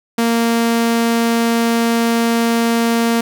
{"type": "tone", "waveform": "sawtooth", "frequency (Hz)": 231.6, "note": "A#3", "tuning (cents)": -11, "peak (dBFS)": -9, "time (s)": [0.18, 3.21], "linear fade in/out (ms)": 5, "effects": []}